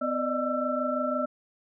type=tone cluster; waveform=sine; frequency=253 / 591 / 617 / 1336 Hz; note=B3 / D5 / D#5 / E6; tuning=+42 / +11 / -15 / +23 cents; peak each=-31 dBFS; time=0.01-1.26 s; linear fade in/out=10 ms; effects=none